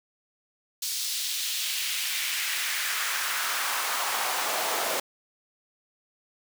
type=noise with high-pass filter sweep; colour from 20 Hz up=pink; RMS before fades=-29 dBFS; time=0.82-5 s; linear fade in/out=5 ms; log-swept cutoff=4700 to 570 Hz; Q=1.5; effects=none